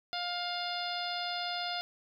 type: harmonic tone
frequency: 706 Hz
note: F5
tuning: 19 cents sharp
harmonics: 1 / 2 / 3 / 4 / 5 / 6 / 7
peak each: -37 / -41 / -45 / -44 / -40 / -42 / -42 dBFS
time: 0.13-1.81 s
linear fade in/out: 0 ms
effects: 11-bit